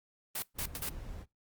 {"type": "noise bursts", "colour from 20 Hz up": "white", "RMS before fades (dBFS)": -36, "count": 3, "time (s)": [0.35, 0.892], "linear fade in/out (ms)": 5, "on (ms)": 74, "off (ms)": 160}
{"type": "noise", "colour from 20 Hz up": "brown", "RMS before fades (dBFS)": -44, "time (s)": [0.54, 1.26], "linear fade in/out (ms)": 50}
{"type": "noise with exponential decay", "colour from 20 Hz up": "white", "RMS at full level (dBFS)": -34, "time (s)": [0.75, 0.86], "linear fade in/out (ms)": 1, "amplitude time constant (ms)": 22}
{"effects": ["noise-tail reverb RT60 0.2 s tail -23 dB re dry", "Opus 32 kbps"]}